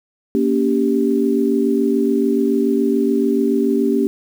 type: chord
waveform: sine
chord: G diminished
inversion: first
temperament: just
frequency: 235.2 / 282.2 / 392 Hz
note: Bb3 / Db4 / G4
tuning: +16 / +31 / 0 cents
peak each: -18 dBFS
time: 0.35-4.07 s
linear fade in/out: 0 ms
effects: 7-bit